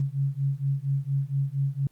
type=beating tone pair; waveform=sine; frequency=136 / 140.3 Hz; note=C#3 / C#3; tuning=-33 / +21 cents; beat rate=4.3 Hz; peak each=-27 dBFS; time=0-1.87 s; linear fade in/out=2 ms; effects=pink hiss -65 dBFS RMS until 1.91 s + Opus 24 kbps